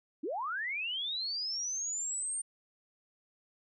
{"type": "linear sweep", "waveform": "sine", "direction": "up", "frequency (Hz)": [255.7, 8870], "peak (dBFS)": -33, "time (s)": [0.23, 2.42], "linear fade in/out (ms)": 10, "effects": []}